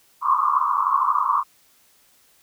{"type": "band-pass noise", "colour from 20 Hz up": "pink", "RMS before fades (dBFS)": -20, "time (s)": [0.21, 1.44], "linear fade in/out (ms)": 50, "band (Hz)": [1000, 1200], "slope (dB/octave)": 96, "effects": ["white hiss -58 dBFS RMS until 2.42 s"]}